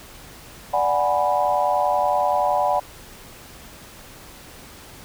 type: chord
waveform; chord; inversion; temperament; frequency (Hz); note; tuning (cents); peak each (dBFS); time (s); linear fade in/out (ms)
sine; G# half-diminished seventh; second; equal; 587.3 / 740 / 830.6 / 987.8; D5 / F#5 / G#5 / B5; 0 / 0 / 0 / 0; -23 / -21 / -24 / -24; 0.73-2.8; 10
effects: pink hiss -43 dBFS RMS until 5.04 s